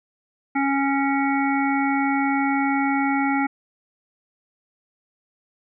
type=harmonic tone with a mistuned harmonic; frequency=276 Hz; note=C#4; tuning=7 cents flat; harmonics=1 / 3 / 5 / 7 / 8; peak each=-21 / -24 / -29 / -31 / -29 dBFS; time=0.55-3.47 s; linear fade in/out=10 ms; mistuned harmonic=8; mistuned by=+16 cents; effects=none